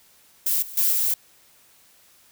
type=noise with level steps; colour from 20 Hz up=violet; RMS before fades=-22 / -38 / -20 / -22 dBFS; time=0.46-1.14 s; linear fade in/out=5 ms; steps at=0.62 / 0.77 / 0.92 s; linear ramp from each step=5 ms; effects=white hiss -56 dBFS RMS until 2.31 s